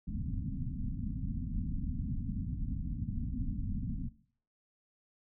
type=low-pass noise; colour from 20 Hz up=pink; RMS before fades=-36 dBFS; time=0.07-4.09 s; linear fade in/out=10 ms; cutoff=270 Hz; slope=96 dB/octave; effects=noise-tail reverb RT60 0.5 s tail -17 dB re dry